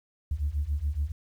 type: beating tone pair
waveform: sine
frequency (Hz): 69.3 / 76.4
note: C#2 / D#2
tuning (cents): 0 / -31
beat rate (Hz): 7.1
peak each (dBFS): -29 / -28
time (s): 0.31-1.12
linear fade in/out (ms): 5
effects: tanh soft clip ceiling -20 dBFS + 10-bit